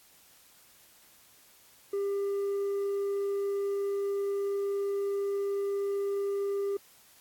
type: tone with hard clipping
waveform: triangle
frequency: 399.1 Hz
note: G4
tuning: 31 cents sharp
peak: -27 dBFS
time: 1.93-6.77 s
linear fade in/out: 5 ms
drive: 1 dB
effects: white hiss -59 dBFS RMS until 7.2 s + AAC 64 kbps